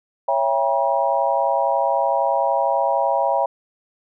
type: chord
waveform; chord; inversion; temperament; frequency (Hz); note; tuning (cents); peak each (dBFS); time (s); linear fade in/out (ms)
sine; C# diminished seventh; none; just; 554.4 / 665.2 / 798.3 / 957.9; C#5 / E5 / G5 / Bb5; 0 / +16 / +31 / +47; -22; 0.28-3.46; 5
effects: none